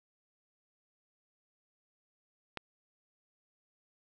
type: click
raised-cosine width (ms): 0.3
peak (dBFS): -21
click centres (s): 2.573
effects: none